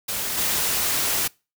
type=noise with level steps; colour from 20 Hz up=white; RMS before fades=-27 / -23 dBFS; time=0.08-1.28 s; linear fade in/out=10 ms; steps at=0.37 s; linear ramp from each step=10 ms; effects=noise-tail reverb RT60 0.3 s tail -25 dB re dry